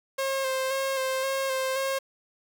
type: tone with vibrato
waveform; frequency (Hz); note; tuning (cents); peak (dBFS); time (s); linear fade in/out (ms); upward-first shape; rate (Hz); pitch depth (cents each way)
sawtooth; 532; C5; +29; -22; 0.18-1.99; 10; square; 1.9; 22
effects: 8-bit